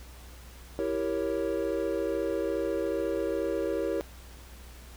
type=chord; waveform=triangle; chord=E diminished seventh; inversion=none; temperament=equal; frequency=329.6 / 392 / 466.2 / 554.4 Hz; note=E4 / G4 / Bb4 / Db5; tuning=0 / 0 / 0 / 0 cents; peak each=-31 dBFS; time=0.79-4.01 s; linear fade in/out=0 ms; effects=added 61 Hz sine -46 dBFS peak until 4.96 s + pink hiss -52 dBFS RMS until 4.96 s